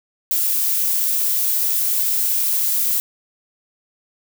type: noise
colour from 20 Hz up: violet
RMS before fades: -19 dBFS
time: 0.31-3 s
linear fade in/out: 0 ms
effects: none